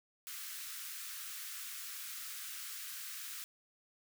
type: high-pass noise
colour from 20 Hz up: white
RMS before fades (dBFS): -45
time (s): 0.27-3.44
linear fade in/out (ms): 0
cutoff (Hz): 1200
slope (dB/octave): 48
effects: none